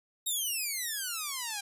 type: exponential sweep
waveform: 5% pulse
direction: down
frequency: 3795 to 789 Hz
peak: -22 dBFS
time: 0.26-1.61 s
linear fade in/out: 10 ms
effects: resampled to 32000 Hz